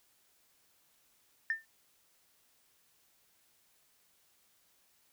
sine tone with exponential decay, 1795 Hz, A6, 34 cents sharp, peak -25 dBFS, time 1.5-1.65 s, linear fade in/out 1 ms, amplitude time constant 31 ms, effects tanh soft clip ceiling -24 dBFS + white hiss -70 dBFS RMS until 5.12 s

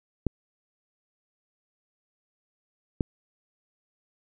clicks, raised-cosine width 3 ms, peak -11 dBFS, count 2, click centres 0.267 / 3.008 s, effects none

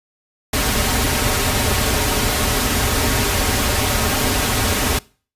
pink noise with comb filter, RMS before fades -18 dBFS, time 0.53-4.99 s, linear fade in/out 5 ms, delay 5.9 ms, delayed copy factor -0.65, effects noise-tail reverb RT60 0.4 s tail -23 dB re dry + resampled to 32000 Hz

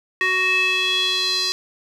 square tone with band-pass filter sweep, 372.2 Hz, F#4, 10 cents sharp, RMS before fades -20 dBFS, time 0.21-1.52 s, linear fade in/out 0 ms, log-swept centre 2100 to 4600 Hz, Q 4.9, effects none

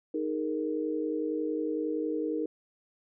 sine chord, D# suspended fourth, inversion none, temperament equal, 311.1 / 415.3 / 466.2 Hz, D#4 / G#4 / A#4, 0 / 0 / 0 cents, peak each -31 / -36 / -33 dBFS, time 0.14-2.46 s, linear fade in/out 5 ms, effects none

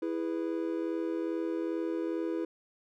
triangle chord, E major, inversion none, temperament just, 329.6 / 412 / 494.4 Hz, E4 / G#4 / B4, 0 / -14 / +2 cents, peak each -30 / -36 / -36 dBFS, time 0.02-2.45 s, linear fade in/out 5 ms, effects none

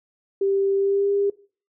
sine tone with pitch glide, 392.9 to 401.4 Hz, G4 to G4, +4 to +41 cents, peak -18 dBFS, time 0.41-1.3 s, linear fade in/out 5 ms, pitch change +37 cents, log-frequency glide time 0.76-1.12 s, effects noise-tail reverb RT60 0.4 s tail -20 dB re dry

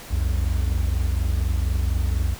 triangle tone pair together, 61.74 / 85.89 Hz, B1 / F2, 0 / -28 cents, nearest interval tritone, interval 572 cents, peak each -19 / -22 dBFS, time 0.1-2.35 s, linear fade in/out 20 ms, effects pink hiss -40 dBFS RMS until 2.39 s

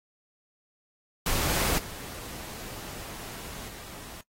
pink noise with level steps, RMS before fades -27 / -41 / -44 dBFS, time 1.26-4.21 s, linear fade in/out 2 ms, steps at 1.78 / 3.68 s, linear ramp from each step 5 ms, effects noise-tail reverb RT60 0.1 s tail -21 dB re dry + AAC 48 kbps

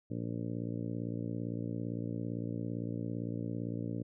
harmonic tone, 57.7 Hz, A#1, 17 cents flat, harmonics 2 / 3 / 4 / 5 / 6 / 7 / 8 / 9 / 10, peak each -39 / -41 / -42 / -41 / -48 / -53 / -49 / -51 / -55 dBFS, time 0.1-4.03 s, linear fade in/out 10 ms, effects none

